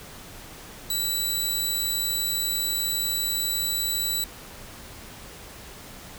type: tone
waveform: 15% pulse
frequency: 3951 Hz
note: B7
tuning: in tune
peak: -17 dBFS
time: 0.9-4.24 s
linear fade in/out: 2 ms
effects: pink hiss -43 dBFS RMS until 6.18 s